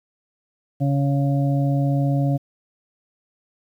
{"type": "harmonic tone", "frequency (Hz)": 139.6, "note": "C#3", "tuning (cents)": 13, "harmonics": [1, 2, 4, 5], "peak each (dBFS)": [-18, -24, -30, -32], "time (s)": [0.8, 2.38], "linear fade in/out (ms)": 20, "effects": ["9-bit"]}